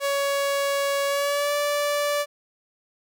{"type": "tone with pitch glide", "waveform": "sawtooth", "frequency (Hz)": [560, 581.8], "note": ["C#5", "D5"], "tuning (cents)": [18, -16], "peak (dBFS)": -18, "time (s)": [0, 2.26], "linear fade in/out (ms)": 50, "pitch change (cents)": 66, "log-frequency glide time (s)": [1.06, 1.54], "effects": []}